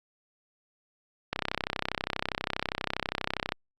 click train, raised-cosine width 0.3 ms, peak -12 dBFS, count 72, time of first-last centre 1.33-3.521 s, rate 32.4 Hz, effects Opus 48 kbps

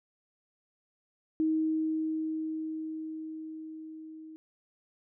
sine tone with level ramp, 315.8 Hz, D#4, 26 cents sharp, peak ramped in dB -24 to -44 dBFS, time 1.4-4.36 s, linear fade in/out 0 ms, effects none

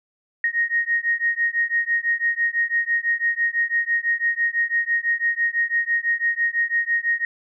sine beating tone pair, 1864.7 / 1870.7 Hz, A#6 / A#6, 0 / +6 cents, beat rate 6 Hz, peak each -22 dBFS, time 0.44-7.25 s, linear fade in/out 2 ms, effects none

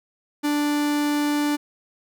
45% pulse tone, 293.7 Hz, D4, in tune, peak -20 dBFS, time 0.43-1.57 s, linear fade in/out 20 ms, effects none

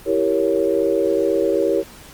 sine chord, E diminished seventh, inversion none, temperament equal, 329.6 / 392 / 466.2 / 554.4 Hz, E4 / G4 / Bb4 / Db5, 0 / 0 / 0 / 0 cents, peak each -22 / -20 / -21 / -21 dBFS, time 0.05-1.84 s, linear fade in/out 50 ms, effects pink hiss -42 dBFS RMS until 2.13 s + Opus 24 kbps

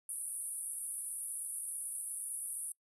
white band-pass noise, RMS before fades -41 dBFS, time 0.09-2.72 s, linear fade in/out 2 ms, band 9200 to 11000 Hz, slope 96 dB/octave, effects noise-tail reverb RT60 0.1 s tail -24 dB re dry

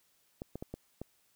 clicks, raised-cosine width 2 ms, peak -26 dBFS, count 5, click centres 0.419 / 0.556 / 0.625 / 0.74 / 1.016 s, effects white hiss -71 dBFS RMS until 1.35 s

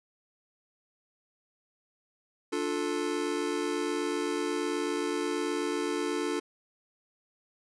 square chord, D minor, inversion none, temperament just, 293.7 / 352.4 / 440.5 Hz, D4 / F4 / A4, 0 / +16 / +2 cents, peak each -34 dBFS, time 2.52-6.4 s, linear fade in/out 10 ms, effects resampled to 24000 Hz

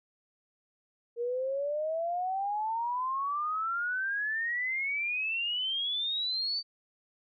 sine exponential sweep, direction up, 466.2 to 4617 Hz, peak -29 dBFS, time 1.16-6.63 s, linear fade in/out 50 ms, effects none

